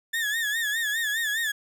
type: tone with vibrato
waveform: 35% pulse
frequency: 1760 Hz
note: A6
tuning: in tune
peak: -23 dBFS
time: 0.13-1.52 s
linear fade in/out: 10 ms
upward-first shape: sine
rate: 4.9 Hz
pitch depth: 100 cents each way
effects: none